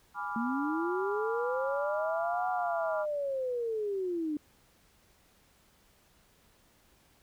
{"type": "chord", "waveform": "sine", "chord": "G# diminished seventh", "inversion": "none", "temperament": "equal", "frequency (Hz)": [830.6, 987.8, 1174.7, 1396.9], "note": ["G#5", "B5", "D6", "F6"], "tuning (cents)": [0, 0, 0, 0], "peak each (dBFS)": -39, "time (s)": [0.14, 3.06], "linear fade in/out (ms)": 50}
{"type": "linear two-way sweep", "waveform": "sine", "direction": "up then down", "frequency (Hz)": [222.9, 740, 291.9], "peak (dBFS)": -30, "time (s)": [0.36, 4.37], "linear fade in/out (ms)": 2, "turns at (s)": 2.49}
{"effects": ["pink hiss -65 dBFS RMS until 7.22 s"]}